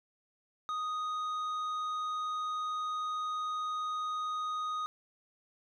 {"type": "tone with tanh clipping", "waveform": "triangle", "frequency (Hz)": 1244.5, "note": "D#6", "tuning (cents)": 0, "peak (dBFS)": -34, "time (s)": [0.69, 4.86], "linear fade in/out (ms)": 0, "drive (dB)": 11, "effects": []}